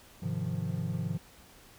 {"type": "chord", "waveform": "triangle", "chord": "F minor seventh", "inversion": "first", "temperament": "equal", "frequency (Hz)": [103.83, 130.81, 155.56, 174.61], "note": ["Ab2", "C3", "Eb3", "F3"], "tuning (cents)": [0, 0, 0, 0], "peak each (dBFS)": [-35, -35, -34, -33], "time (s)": [0.22, 1.18], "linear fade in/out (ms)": 10, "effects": ["pink hiss -56 dBFS RMS until 1.78 s"]}